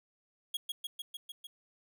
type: tone with echo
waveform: 45% pulse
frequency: 3306 Hz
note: G#7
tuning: 9 cents flat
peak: -32 dBFS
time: 0.54-0.57 s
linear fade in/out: 5 ms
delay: 150 ms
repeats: 6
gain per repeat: -2 dB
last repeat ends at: 1.47 s
effects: none